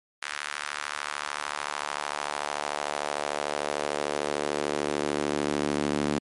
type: tone with high-pass filter sweep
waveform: sawtooth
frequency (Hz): 73.42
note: D2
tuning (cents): 0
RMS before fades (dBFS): -30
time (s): 0.22-6.19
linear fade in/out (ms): 5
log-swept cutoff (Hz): 1600 to 250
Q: 1.6
effects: low-pass 12000 Hz 12 dB/octave + MP3 48 kbps